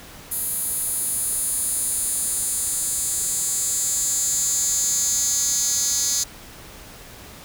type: tone with high-pass filter sweep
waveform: 10% pulse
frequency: 280 Hz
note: C#4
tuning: 18 cents sharp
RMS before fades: -23 dBFS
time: 0.31-6.24 s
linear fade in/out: 10 ms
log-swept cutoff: 11000 to 6000 Hz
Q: 4
effects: pink hiss -42 dBFS RMS until 7.44 s